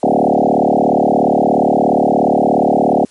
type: tone with frequency modulation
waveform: sine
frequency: 493.9 Hz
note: B4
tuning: in tune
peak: -9 dBFS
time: 0.03-3.05 s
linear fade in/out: 2 ms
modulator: 37 Hz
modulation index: 7.9
effects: white hiss -49 dBFS RMS until 3.1 s + MP3 48 kbps